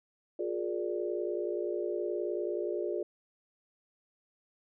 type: chord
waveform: sine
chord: Bb dominant seventh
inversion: second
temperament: equal with one note detuned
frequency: 356.2 / 415.3 / 466.2 / 587.3 Hz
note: F4 / Ab4 / Bb4 / D5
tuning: +34 / 0 / 0 / 0 cents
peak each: -34 / -36 / -40 / -38 dBFS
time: 0.39-3.03 s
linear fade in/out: 5 ms
effects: none